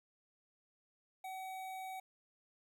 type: tone with notch filter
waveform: square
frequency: 756 Hz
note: F#5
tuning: 37 cents sharp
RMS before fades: -45 dBFS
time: 1.24-2 s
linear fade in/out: 5 ms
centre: 5200 Hz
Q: 1.4
effects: 12-bit